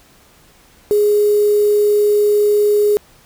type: tone with quantisation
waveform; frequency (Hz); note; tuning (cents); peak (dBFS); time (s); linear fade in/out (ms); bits
sine; 415.7; G#4; +2; -10; 0.91-2.97; 0; 5
effects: pink hiss -49 dBFS RMS until 3.25 s